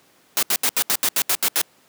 white noise bursts, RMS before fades -19 dBFS, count 10, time 0.37-1.615 s, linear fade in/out 0 ms, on 57 ms, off 75 ms, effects pink hiss -56 dBFS RMS until 1.88 s + high-pass 200 Hz 12 dB/octave

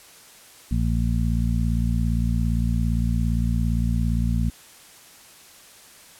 harmonic tone, 57.5 Hz, A#1, 23 cents flat, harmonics 1 / 2 / 3 / 4, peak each -22 / -25 / -27 / -28 dBFS, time 0.71-4.5 s, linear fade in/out 5 ms, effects white hiss -48 dBFS RMS until 6.19 s + low-pass 12000 Hz 12 dB/octave

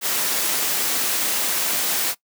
white noise, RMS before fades -22 dBFS, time 0.01-2.15 s, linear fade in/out 50 ms, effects noise-tail reverb RT60 0.1 s tail -20 dB re dry + high-pass 200 Hz 12 dB/octave

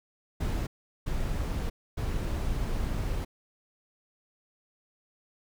brown noise bursts at uneven times, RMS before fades -30 dBFS, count 3, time 0.4-0.67 / 1.06-1.7 / 1.97-3.25 s, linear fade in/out 10 ms, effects none

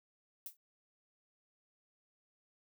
violet noise with exponential decay, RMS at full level -40 dBFS, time 0.46-0.57 s, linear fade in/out 2 ms, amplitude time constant 23 ms, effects none

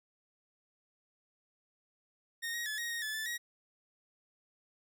sawtooth tone with pitch steps, 1851 / 1887 / 1721 / 1879 / 1864 / 1730 / 1754 / 1897 Hz, A#6 / A#6 / A6 / A#6 / A#6 / A6 / A6 / A#6, -13 / +21 / -39 / +13 / -1 / -30 / -6 / +30 cents, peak -32 dBFS, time 2.42-3.38 s, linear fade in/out 20 ms, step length 120 ms, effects none

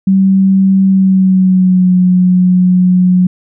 sine tone with pitch glide, 192.2 to 181.94 Hz, G3 to F#3, -34 to -29 cents, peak -5 dBFS, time 0.07-3.27 s, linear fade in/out 5 ms, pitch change -95 cents, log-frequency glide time 0.87-1.94 s, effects none

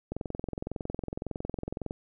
click train, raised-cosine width 2 ms, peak -20 dBFS, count 40, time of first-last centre 0.12-1.909 s, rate 21.8 Hz, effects none

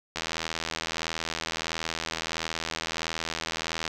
click train, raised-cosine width 0.2 ms, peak -12 dBFS, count 304, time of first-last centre 0.16-3.878 s, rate 81.5 Hz, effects none

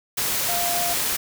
sine tone in noise, 698.5 Hz, F5, in tune, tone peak -26 dBFS, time 0.48-0.94 s, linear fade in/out 10 ms, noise white, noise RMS -24 dBFS, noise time 0.17-1.17 s, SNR -5 dB, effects none

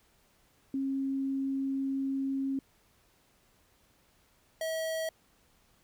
sine / square tone pair in turn, 270.6 / 643.6 Hz, C#4 / E5, -42 / -42 cents, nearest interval octave + minor third, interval 1500 cents, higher second, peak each -29 / -32 dBFS, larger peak first, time 0.74-2.59 / 4.61-5.09 s, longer first, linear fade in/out 2 ms, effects pink hiss -67 dBFS RMS until 5.83 s

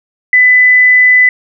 sine tone, 2000 Hz, B6, 21 cents sharp, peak -3 dBFS, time 0.33-1.29 s, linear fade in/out 2 ms, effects none

